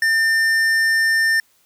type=tone with tanh clipping; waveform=sine; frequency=1800 Hz; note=A6; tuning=39 cents sharp; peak=-16 dBFS; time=0.02-1.4 s; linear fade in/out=2 ms; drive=13 dB; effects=white hiss -59 dBFS RMS until 1.65 s